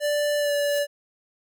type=tone with pitch glide; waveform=square; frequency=587.3 to 577.5 Hz; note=D5 to D5; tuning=0 to -29 cents; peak=-22 dBFS; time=0-0.87 s; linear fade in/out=50 ms; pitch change=-29 cents; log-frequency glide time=0.38-0.53 s
type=noise with exponential growth; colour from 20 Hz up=blue; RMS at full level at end=-36 dBFS; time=0.48-0.79 s; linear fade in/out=5 ms; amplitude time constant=66 ms
effects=none